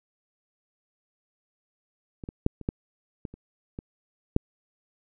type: clicks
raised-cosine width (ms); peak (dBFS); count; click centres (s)
3; -25 / -23 / -8 / -26 / -13 / -21 / -30 / -22 / -7; 9; 2.238 / 2.289 / 2.464 / 2.613 / 2.689 / 3.252 / 3.34 / 3.789 / 4.364
effects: none